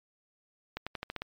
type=accelerating click train; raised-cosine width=0.3 ms; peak=-19 dBFS; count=7; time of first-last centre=0.77-1.22 s; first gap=96 ms; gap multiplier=0.9; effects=MP3 96 kbps